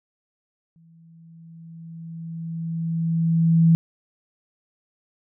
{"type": "tone with exponential growth", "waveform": "sine", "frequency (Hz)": 164.81, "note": "E3", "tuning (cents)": 0, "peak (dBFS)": -11, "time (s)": [0.76, 3.75], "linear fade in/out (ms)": 0, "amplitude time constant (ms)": 650, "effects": []}